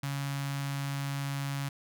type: tone with notch filter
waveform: sawtooth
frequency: 139.6 Hz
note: C#3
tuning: 13 cents sharp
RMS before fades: -34 dBFS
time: 0.03-1.69 s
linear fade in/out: 5 ms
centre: 430 Hz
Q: 0.56
effects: none